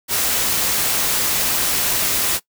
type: noise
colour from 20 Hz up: white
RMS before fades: -19 dBFS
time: 0.08-2.4 s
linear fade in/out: 50 ms
effects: noise-tail reverb RT60 0.1 s tail -20 dB re dry